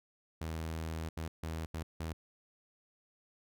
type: tone bursts at uneven times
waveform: sawtooth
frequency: 80.6 Hz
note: E2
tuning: 38 cents flat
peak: -33 dBFS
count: 5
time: 0.41-1.09 / 1.17-1.28 / 1.43-1.66 / 1.74-1.83 / 2-2.13 s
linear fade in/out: 5 ms
effects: none